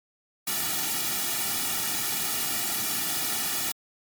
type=noise with comb filter; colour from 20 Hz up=white; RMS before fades=-28 dBFS; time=0.47-3.72 s; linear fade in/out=5 ms; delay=1.9 ms; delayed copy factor=-0.95; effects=MP3 96 kbps